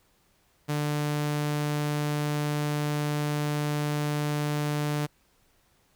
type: tone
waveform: sawtooth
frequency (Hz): 148.2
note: D3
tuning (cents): +16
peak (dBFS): -22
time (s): 0.68-5.07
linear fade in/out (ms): 20
effects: pink hiss -66 dBFS RMS until 5.95 s